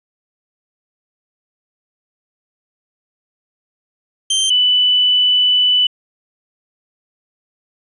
sawtooth / sine tone pair in turn, 3136 / 2985 Hz, G7 / F#7, 0 / +15 cents, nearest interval minor second, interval 85 cents, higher first, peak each -10 dBFS, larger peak neither, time 4.3-4.5 / 4.5-5.87 s, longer second, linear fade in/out 5 ms, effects resampled to 24000 Hz

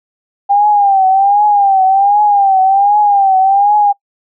sine tone with vibrato, 796 Hz, G5, 26 cents sharp, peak -6 dBFS, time 0.49-3.93 s, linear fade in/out 20 ms, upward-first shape triangle, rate 1.3 Hz, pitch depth 100 cents each way, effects noise-tail reverb RT60 0.1 s tail -24 dB re dry

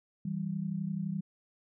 sine tone pair together, 162.79 / 194.6 Hz, E3 / G3, -21 / -12 cents, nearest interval minor third, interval 309 cents, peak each -35 / -34 dBFS, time 0.25-1.21 s, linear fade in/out 5 ms, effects none

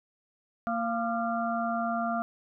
harmonic tone with a mistuned harmonic, 230.4 Hz, A#3, 20 cents flat, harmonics 1 / 3 / 5 / 6, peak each -32 / -30 / -35 / -36 dBFS, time 0.67-2.22 s, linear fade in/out 0 ms, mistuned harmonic 5, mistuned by +59 cents, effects none

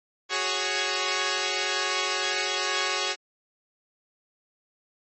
5% pulse chord, F# suspended second, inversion none, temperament equal, 370 / 415.3 / 554.4 Hz, F#4 / G#4 / C#5, 0 / 0 / 0 cents, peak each -18 dBFS, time 0.29-3.16 s, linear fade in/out 50 ms, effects MP3 32 kbps

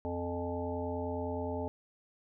harmonic tone with a mistuned harmonic, 87 Hz, F2, 6 cents flat, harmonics 1 / 3 / 5 / 7 / 9 / 10, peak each -39 / -39 / -39 / -40 / -46 / -43 dBFS, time 0.05-1.68 s, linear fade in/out 0 ms, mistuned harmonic 9, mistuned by +38 cents, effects none

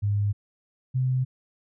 sine tone pair in turn, 102.3 / 128.89 Hz, G#2 / C3, -26 / -26 cents, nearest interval major third, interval 400 cents, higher second, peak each -21 dBFS, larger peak neither, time 0.02-0.33 / 0.94-1.25 s, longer neither, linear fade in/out 20 ms, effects none

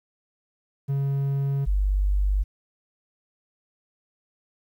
triangle / sine tone pair in turn, 138.59 / 49 Hz, C#3 / G1, 0 / 0 cents, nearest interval octave + tritone, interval 1800 cents, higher first, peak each -20 / -19 dBFS, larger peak second, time 0.88-1.66 / 1.66-2.44 s, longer neither, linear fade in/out 20 ms, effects 10-bit

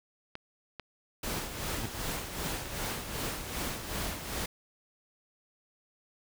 clicks, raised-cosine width 0.3 ms, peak -24 dBFS, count 4, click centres 0.354 / 0.797 / 2.186 / 2.657 s
pink noise with tremolo, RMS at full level -34 dBFS, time 1.23-4.46 s, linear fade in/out 5 ms, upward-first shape sine, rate 2.6 Hz, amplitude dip 55%
20% pulse tone with exponential growth, 115.6 Hz, A#2, 14 cents flat, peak -26 dBFS, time 1.68-1.86 s, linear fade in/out 0 ms, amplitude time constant 39 ms
effects none

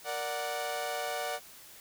sawtooth chord, Bb augmented, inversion none, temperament equal, 466.2 / 587.3 / 740 Hz, Bb4 / D5 / F#5, 0 / 0 / 0 cents, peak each -37 / -33 / -32 dBFS, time 0.04-1.4 s, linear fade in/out 50 ms, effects white hiss -52 dBFS RMS until 1.8 s

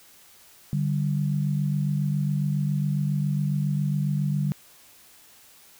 sine tone pair together, 147.3 / 194.59 Hz, D3 / G3, +6 / -12 cents, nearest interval perfect fourth, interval 482 cents, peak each -23 / -28 dBFS, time 0.73-4.52 s, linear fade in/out 0 ms, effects white hiss -53 dBFS RMS until 5.79 s

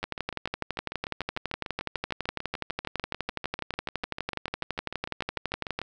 two click trains, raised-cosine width 0.3 ms, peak -18 / -13 dBFS, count 40 / 70, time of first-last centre 0.03-5.816 / 0.04-5.79 s, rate 6.74 / 12 Hz, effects none

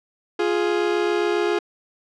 40% pulse tone pair together, 349.2 / 416.6 Hz, F4 / G#4, 0 / +5 cents, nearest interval minor third, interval 305 cents, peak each -21 dBFS, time 0.39-1.59 s, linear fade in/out 5 ms, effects low-pass 4000 Hz 12 dB/octave

